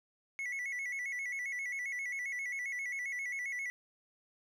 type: tone with vibrato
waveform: triangle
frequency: 2074 Hz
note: C7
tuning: 16 cents flat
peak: -34 dBFS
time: 0.39-3.7 s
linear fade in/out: 0 ms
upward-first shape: square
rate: 7.5 Hz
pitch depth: 90 cents each way
effects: none